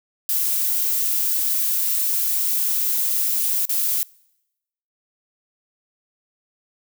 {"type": "noise with dropouts", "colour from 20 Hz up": "violet", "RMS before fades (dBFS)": -21, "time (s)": [0.29, 4.03], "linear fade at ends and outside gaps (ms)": 1, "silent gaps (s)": [3.654, 3.694], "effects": ["noise-tail reverb RT60 0.9 s tail -25 dB re dry"]}